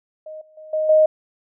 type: tone with level steps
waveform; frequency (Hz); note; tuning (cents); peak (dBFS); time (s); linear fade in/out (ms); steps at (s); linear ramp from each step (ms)
sine; 622.3; D#5; 0; -32 / -49 / -37 / -18 / -10; 0.26-1.06; 5; 0.41 / 0.57 / 0.73 / 0.89; 5
effects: none

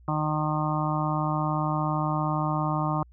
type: harmonic tone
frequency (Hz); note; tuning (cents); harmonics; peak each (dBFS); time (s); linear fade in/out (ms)
152.9; D#3; -30; 1 / 2 / 4 / 5 / 6 / 7 / 8; -27 / -32 / -35 / -33 / -34 / -32 / -34; 0.08-3.03; 2
effects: added 60 Hz sine -50 dBFS peak until 3.12 s

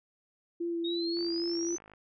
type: tone with vibrato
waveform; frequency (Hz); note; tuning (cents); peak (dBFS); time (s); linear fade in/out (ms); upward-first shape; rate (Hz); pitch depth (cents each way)
sine; 339.1; E4; +49; -30; 0.6-1.76; 10; sine; 3.7; 17
type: exponential sweep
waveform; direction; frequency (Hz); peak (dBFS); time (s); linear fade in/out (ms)
sine; up; 3708 to 6170; -35; 0.84-1.78; 10
type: click train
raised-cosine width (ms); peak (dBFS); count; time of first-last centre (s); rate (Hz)
0.5; -38; 41; 1.17-1.936; 52.2
effects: none

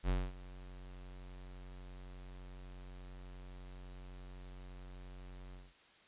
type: tone with ADSR envelope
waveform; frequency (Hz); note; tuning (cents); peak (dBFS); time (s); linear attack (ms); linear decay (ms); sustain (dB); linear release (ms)
square; 45.87; F#1; -14; -30; 0.03-5.74; 60; 230; -19; 200
effects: white hiss -64 dBFS RMS until 6.07 s + resampled to 8000 Hz

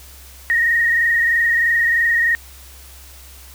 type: tone with frequency modulation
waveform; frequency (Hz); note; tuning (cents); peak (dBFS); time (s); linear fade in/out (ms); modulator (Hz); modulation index
sine; 1864.7; A#6; 0; -13; 0.5-2.35; 0; 23.1; 1.6
effects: added 66 Hz sine -41 dBFS peak until 3.54 s + white hiss -43 dBFS RMS until 3.54 s

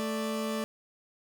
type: tone pair together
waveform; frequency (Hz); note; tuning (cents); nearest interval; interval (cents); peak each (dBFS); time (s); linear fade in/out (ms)
30% pulse; 220 / 587.3; A3 / D5; 0 / 0; octave + perfect fourth; 1700; -29 / -33; 0-0.64; 0
effects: none

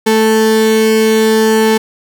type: tone pair together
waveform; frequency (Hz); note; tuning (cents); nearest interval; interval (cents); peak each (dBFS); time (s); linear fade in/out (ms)
35% pulse; 220.1 / 440; A3 / A4; +1 / 0; octave; 1199; -10; 0.06-1.78; 10
effects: none

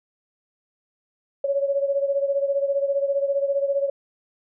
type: beating tone pair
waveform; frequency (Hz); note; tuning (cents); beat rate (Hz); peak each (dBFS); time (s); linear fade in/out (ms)
sine; 554.4 / 569.4; C#5 / C#5; 0 / +46; 15; -21 / -26; 1.44-3.9; 5
effects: none

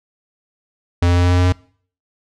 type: tone with pitch steps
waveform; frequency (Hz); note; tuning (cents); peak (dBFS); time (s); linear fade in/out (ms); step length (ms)
square; 87.2 / 87.76 / 88.32 / 88.88 / 89.44 / 90.01 / 90.59; F2 / F2 / F2 / F2 / F2 / F#2 / F#2; -2 / +9 / +20 / +31 / +42 / -47 / -36; -12; 1.02-1.524; 5; 72
effects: noise-tail reverb RT60 0.5 s tail -23 dB re dry + low-pass 6000 Hz 12 dB/octave

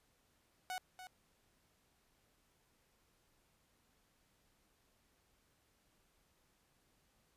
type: tone with echo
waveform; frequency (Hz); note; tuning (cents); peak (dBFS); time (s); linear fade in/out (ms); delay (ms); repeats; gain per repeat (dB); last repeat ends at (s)
sawtooth; 740; F#5; 0; -36; 0.7-0.78; 0; 290; 1; -10; 1.07
effects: pink hiss -75 dBFS RMS until 7.36 s + resampled to 32000 Hz

